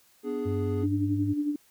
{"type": "chord", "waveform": "triangle", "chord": "G# diminished", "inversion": "first", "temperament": "equal", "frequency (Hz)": [246.9, 293.7, 415.3], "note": ["B3", "D4", "G#4"], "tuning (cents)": [0, 0, 0], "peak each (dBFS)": [-32, -33, -29], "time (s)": [0.23, 0.87], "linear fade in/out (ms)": 50}
{"type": "tone with pitch glide", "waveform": "sine", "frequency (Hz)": [97.5, 101.88], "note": ["G2", "G#2"], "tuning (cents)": [-9, -33], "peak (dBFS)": -28, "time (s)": [0.45, 1.34], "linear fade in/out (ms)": 20, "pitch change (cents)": 76, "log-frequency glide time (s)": [0.77, 1.16]}
{"type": "tone with tremolo", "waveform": "sine", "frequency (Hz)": 293.7, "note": "D4", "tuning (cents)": 0, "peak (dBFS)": -23, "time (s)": [0.83, 1.56], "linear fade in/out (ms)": 5, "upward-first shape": "sine", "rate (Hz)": 11, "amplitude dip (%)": 55}
{"effects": ["white hiss -62 dBFS RMS until 1.7 s"]}